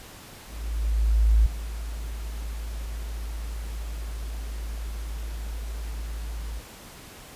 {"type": "tone with ADSR envelope", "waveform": "sine", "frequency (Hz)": 54.5, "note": "A1", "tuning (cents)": -16, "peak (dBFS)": -14, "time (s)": [0.46, 6.61], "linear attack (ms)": 1000, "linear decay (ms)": 5, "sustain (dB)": -16, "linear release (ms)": 30, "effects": ["pink hiss -45 dBFS RMS until 7.35 s", "resampled to 32000 Hz"]}